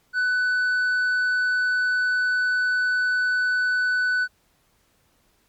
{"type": "tone with tanh clipping", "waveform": "sine", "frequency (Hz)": 1495, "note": "F#6", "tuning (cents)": 17, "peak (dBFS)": -20, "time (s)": [0.13, 4.28], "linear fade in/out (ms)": 50, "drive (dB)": 4, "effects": ["pink hiss -64 dBFS RMS until 5.48 s", "MP3 96 kbps"]}